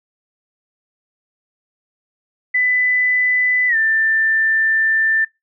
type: tone with pitch glide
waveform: sine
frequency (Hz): 1998 to 1780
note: B6 to A6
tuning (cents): +20 to +20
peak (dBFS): -13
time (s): 2.54-5.25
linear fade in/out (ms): 10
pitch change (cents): -200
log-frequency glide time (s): 3.68-3.76
effects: noise-tail reverb RT60 0.2 s tail -25 dB re dry